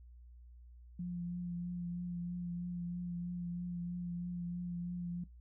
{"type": "tone with vibrato", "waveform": "sine", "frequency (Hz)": 175.3, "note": "F3", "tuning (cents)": 7, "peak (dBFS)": -37, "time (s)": [0.99, 5.24], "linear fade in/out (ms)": 5, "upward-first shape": "triangle", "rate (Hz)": 3.1, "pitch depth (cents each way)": 23, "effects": ["noise-tail reverb RT60 0.2 s tail -22 dB re dry", "added 60 Hz sine -53 dBFS peak until 5.4 s"]}